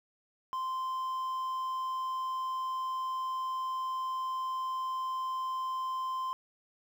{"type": "tone with quantisation", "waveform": "triangle", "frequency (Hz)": 1040, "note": "C6", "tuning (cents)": -11, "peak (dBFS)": -30, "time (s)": [0.53, 6.33], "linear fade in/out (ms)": 0, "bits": 10, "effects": []}